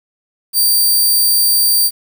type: tone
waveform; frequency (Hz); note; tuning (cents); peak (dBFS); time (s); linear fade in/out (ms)
5% pulse; 4667; D8; -12; -3; 0.53-1.91; 50
effects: 7-bit